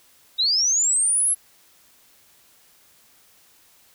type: linear sweep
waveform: sine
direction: up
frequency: 3729 to 11175 Hz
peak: -17 dBFS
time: 0.38-1.35 s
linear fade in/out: 20 ms
effects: white hiss -56 dBFS RMS until 3.94 s